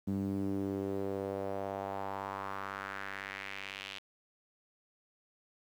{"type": "tone with band-pass filter sweep", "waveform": "sawtooth", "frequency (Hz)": 98, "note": "G2", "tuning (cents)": 0, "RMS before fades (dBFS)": -38, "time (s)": [0.07, 3.99], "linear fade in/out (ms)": 10, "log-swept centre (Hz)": [220, 3100], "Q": 2.5, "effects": ["10-bit"]}